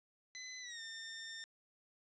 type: tone with pitch glide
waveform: 15% pulse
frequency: 2019 to 1809.1 Hz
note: B6 to A6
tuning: +38 to +48 cents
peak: -39 dBFS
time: 0.35-1.44 s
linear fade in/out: 0 ms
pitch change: -190 cents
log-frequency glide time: 0.6-0.81 s
effects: resampled to 16000 Hz + 12-bit